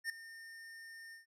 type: tone with ADSR envelope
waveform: square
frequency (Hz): 1817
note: A#6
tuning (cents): -45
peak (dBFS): -34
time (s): 0.04-1.26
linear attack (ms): 57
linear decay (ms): 4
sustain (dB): -16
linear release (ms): 130
effects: low-pass 12000 Hz 12 dB/octave